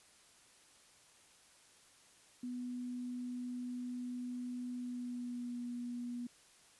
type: tone with pitch glide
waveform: sine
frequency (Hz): 247 to 242.1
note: B3 to B3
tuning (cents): 0 to -34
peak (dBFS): -39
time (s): 2.43-6.27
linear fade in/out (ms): 5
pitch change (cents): -34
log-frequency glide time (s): 4.74-5.59
effects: white hiss -64 dBFS RMS until 6.79 s + resampled to 24000 Hz